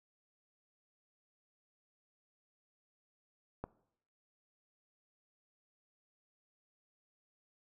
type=click; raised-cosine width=1 ms; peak=-25 dBFS; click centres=3.64 s; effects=noise-tail reverb RT60 0.7 s tail -20 dB re dry